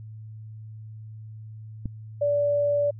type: click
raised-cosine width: 5 ms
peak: -18 dBFS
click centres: 1.857 s
type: tone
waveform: sine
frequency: 579 Hz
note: D5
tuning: 25 cents flat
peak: -20 dBFS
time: 2.21-2.91 s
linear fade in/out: 10 ms
effects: added 109 Hz sine -38 dBFS peak until 2.99 s